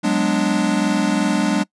square chord, G# half-diminished seventh, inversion third, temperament equal, 185 / 207.7 / 246.9 / 293.7 Hz, F#3 / G#3 / B3 / D4, 0 / 0 / 0 / 0 cents, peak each -24 / -21 / -25 / -21 dBFS, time 0.03-1.64 s, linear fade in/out 20 ms, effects noise-tail reverb RT60 0.1 s tail -23 dB re dry + resampled to 22050 Hz

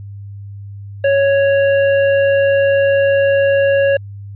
sine tone with tanh clipping, 554.4 Hz, C#5, in tune, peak -12 dBFS, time 1.04-3.97 s, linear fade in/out 5 ms, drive 16 dB, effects added 100 Hz sine -28 dBFS peak until 4.35 s + resampled to 8000 Hz

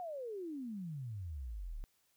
sine exponential sweep, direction down, 740 to 32.57 Hz, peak -40 dBFS, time 0-1.84 s, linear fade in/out 0 ms, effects white hiss -75 dBFS RMS until 2.16 s

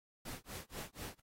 pink noise with tremolo, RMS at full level -45 dBFS, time 0.25-1.2 s, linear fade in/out 5 ms, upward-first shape sine, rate 4.1 Hz, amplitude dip 100%, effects AAC 48 kbps

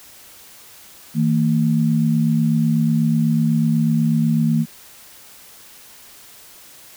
sine tone pair together, 159.2 / 227.3 Hz, D#3 / A#3, +40 / -43 cents, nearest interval tritone, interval 617 cents, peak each -17 dBFS, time 1.14-4.66 s, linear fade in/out 50 ms, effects white hiss -44 dBFS RMS until 6.96 s

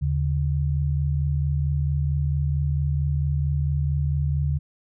sine tone pair together, 77.78 / 142.24 Hz, D#2 / C#3, 0 / +45 cents, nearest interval minor seventh, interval 1045 cents, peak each -23 dBFS, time 0.01-4.59 s, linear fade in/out 20 ms, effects none

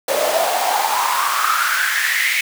pink noise with high-pass filter sweep, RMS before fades -18 dBFS, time 0.08-2.41 s, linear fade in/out 5 ms, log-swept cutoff 540 to 2200 Hz, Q 7.4, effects none

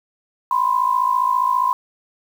sine tone pair together, 990 / 1044.9 Hz, B5 / C6, +4 / -3 cents, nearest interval minor second, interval 93 cents, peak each -18 dBFS, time 0.51-1.73 s, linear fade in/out 2 ms, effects 7-bit

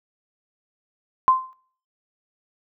sine tone with exponential decay, 1039 Hz, C6, 12 cents flat, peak -9 dBFS, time 1.28-1.53 s, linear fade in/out 0 ms, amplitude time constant 53 ms, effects noise-tail reverb RT60 0.5 s tail -21 dB re dry

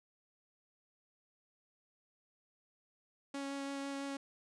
sawtooth tone with vibrato, 277.2 Hz, C#4, in tune, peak -35 dBFS, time 3.34-4.17 s, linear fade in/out 5 ms, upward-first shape sine, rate 6 Hz, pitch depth 9 cents each way, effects resampled to 22050 Hz

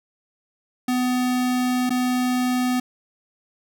square tone with dropouts, 250.6 Hz, B3, 25 cents sharp, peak -20 dBFS, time 0.88-2.8 s, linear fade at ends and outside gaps 5 ms, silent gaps 1.895-1.904 s, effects none

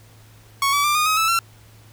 sawtooth tone with pitch steps, 1108.7 / 1146.5 / 1185.5 / 1225.9 / 1267.7 / 1310.9 / 1355.5 Hz, C#6 / D6 / D6 / D#6 / D#6 / E6 / E6, 0 / -42 / +16 / -26 / +32 / -10 / +48 cents, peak -13 dBFS, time 0.62-1.39 s, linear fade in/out 2 ms, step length 110 ms, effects added 108 Hz sine -47 dBFS peak until 1.92 s + pink hiss -52 dBFS RMS until 1.92 s

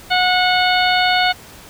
harmonic tone with a mistuned harmonic, 730 Hz, F#5, 24 cents flat, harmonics 1 / 2 / 3 / 4 / 5 / 6, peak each -16 / -19 / -21 / -22 / -23 / -24 dBFS, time 0.1-1.33 s, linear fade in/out 20 ms, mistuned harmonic 4, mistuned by +19 cents, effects pink hiss -40 dBFS RMS until 1.69 s

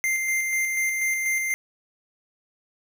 square tone with tremolo, 2093 Hz, C7, in tune, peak -22 dBFS, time 0.04-1.54 s, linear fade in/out 0 ms, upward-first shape square, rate 4.1 Hz, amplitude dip 30%, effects none

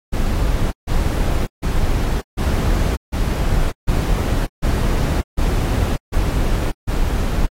brown noise bursts, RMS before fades -17 dBFS, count 10, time 0.12-7.47 s, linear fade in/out 20 ms, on 600 ms, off 150 ms, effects AAC 48 kbps

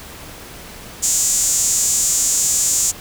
sawtooth tone with high-pass filter, 241.1 Hz, B3, 41 cents flat, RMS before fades -17 dBFS, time 1.02-2.92 s, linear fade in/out 20 ms, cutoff 7100 Hz, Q 5.8, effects pink hiss -36 dBFS RMS until 3 s

